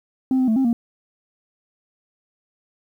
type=tone with pitch steps; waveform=sine; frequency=261.1 / 257.4 / 220.6 / 265.9 / 234.8 Hz; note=C4 / C4 / A3 / C4 / A#3; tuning=-3 / -28 / +5 / +28 / +13 cents; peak=-13 dBFS; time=0.31-0.73 s; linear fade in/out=2 ms; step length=84 ms; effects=tanh soft clip ceiling -14 dBFS + 9-bit